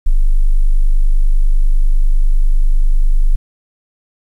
sine tone, 25.03 Hz, G0, 37 cents sharp, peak -6 dBFS, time 0.06-3.36 s, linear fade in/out 10 ms, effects 8-bit

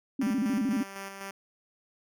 sine tone with vibrato, 240 Hz, B3, 49 cents flat, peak -25 dBFS, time 0.19-0.83 s, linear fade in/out 5 ms, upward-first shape square, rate 13 Hz, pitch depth 210 cents each way
5% pulse tone with tremolo, 196 Hz, G3, in tune, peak -26 dBFS, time 0.21-1.31 s, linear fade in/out 5 ms, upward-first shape square, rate 4 Hz, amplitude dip 40%
effects none

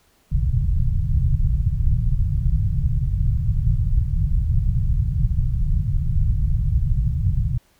pink low-pass noise, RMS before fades -19 dBFS, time 0.31-7.58 s, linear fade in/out 10 ms, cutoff 150 Hz, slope 48 dB/octave, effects pink hiss -60 dBFS RMS until 7.79 s

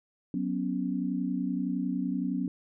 sine chord, F# suspended fourth, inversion none, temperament just, 185 / 246.7 / 277.5 Hz, F#3 / B3 / C#4, 0 / -2 / +2 cents, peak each -32 dBFS, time 0.34-2.48 s, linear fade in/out 2 ms, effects none

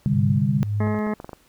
sine chord, C suspended second, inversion none, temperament equal with one note detuned, 130.81 / 146.83 / 199.77 Hz, C3 / D3 / G3, 0 / 0 / +33 cents, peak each -22 dBFS, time 0.06-0.63 s, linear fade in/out 0 ms
sine tone with tremolo, 103.83 Hz, G#2, in tune, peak -20 dBFS, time 0.13-0.99 s, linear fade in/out 0 ms, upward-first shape sine, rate 1.9 Hz, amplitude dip 85%
harmonic tone, 212.3 Hz, G#3, 38 cents sharp, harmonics 1 / 2 / 3 / 4 / 5 / 6 / 8 / 9 / 10, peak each -23 / -29 / -33 / -35 / -37 / -39 / -41 / -42 / -43 dBFS, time 0.8-1.14 s, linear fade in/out 5 ms
clicks, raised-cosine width 1 ms, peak -21 dBFS, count 7, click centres 0.872 / 0.946 / 1.068 / 1.201 / 1.245 / 1.293 / 1.332 s
effects pink hiss -58 dBFS RMS until 1.48 s

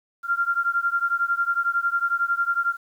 sine beating tone pair, 1383 / 1394 Hz, F6 / F6, -17 / -4 cents, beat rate 11 Hz, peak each -23 / -24 dBFS, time 0.23-2.77 s, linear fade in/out 50 ms, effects 9-bit

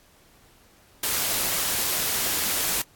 white noise, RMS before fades -25 dBFS, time 1.03-2.82 s, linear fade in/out 5 ms, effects pink hiss -57 dBFS RMS until 2.95 s + AAC 64 kbps

